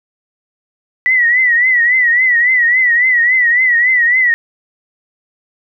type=tone with vibrato; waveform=sine; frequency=1957 Hz; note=B6; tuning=16 cents flat; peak=-8 dBFS; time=1.06-4.34 s; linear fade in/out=0 ms; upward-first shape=triangle; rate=3.6 Hz; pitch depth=110 cents each way; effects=none